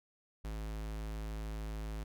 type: tone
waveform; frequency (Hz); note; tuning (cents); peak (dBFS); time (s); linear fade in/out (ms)
square; 53.5; A1; -48; -39; 0.44-2.04; 10
effects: none